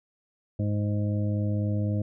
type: harmonic tone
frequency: 103.83 Hz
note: G#2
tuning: in tune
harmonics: 1 / 2 / 3 / 5 / 6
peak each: -25 / -31 / -35 / -39 / -41 dBFS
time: 0.59-2.02 s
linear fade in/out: 5 ms
effects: none